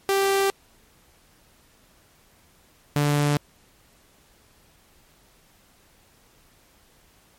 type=tone pair in turn; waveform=sawtooth; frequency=392 / 146.03 Hz; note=G4 / D3; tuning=0 / -9 cents; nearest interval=octave + perfect fourth; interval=1709 cents; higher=first; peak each=-15 dBFS; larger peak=neither; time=0.09-0.5 / 2.96-3.37 s; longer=neither; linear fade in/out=0 ms; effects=pink hiss -58 dBFS RMS until 7.38 s + MP3 64 kbps